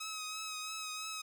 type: tone with vibrato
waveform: 10% pulse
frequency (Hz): 1274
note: D#6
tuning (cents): +41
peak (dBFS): -31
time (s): 0-1.22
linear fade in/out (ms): 10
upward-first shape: triangle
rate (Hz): 3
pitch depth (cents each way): 34
effects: none